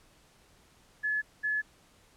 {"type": "tone pair in turn", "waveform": "sine", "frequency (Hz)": [1712, 1712], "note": ["A6", "A6"], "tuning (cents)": [-48, -48], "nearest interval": "unison", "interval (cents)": 0, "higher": "neither", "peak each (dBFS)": -27, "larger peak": "neither", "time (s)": [[1.03, 1.22], [1.43, 1.62]], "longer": "neither", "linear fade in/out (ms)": 20, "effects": ["pink hiss -62 dBFS RMS until 2.16 s", "low-pass 11000 Hz 12 dB/octave"]}